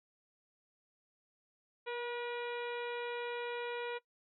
harmonic tone with a mistuned harmonic, 481.9 Hz, B4, 43 cents flat, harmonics 1 / 2 / 3 / 4 / 5 / 6 / 7 / 8, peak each -39 / -44 / -47 / -50 / -47 / -55 / -55 / -56 dBFS, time 1.86-3.99 s, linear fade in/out 20 ms, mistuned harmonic 1, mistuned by -15 cents, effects noise-tail reverb RT60 0.1 s tail -20 dB re dry

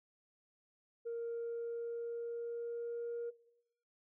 sine tone with pitch glide, 466.2 to 471.1 Hz, A#4 to A#4, 0 to +18 cents, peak -36 dBFS, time 1.05-3.31 s, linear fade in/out 20 ms, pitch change +18 cents, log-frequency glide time 1.31-3.18 s, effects noise-tail reverb RT60 0.8 s tail -19 dB re dry + tanh soft clip ceiling -35 dBFS

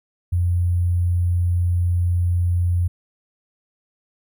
sine tone with sample-and-hold, 88 Hz, F2, 14 cents sharp, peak -16 dBFS, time 0.32-2.88 s, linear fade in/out 10 ms, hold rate 11025 Hz, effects none

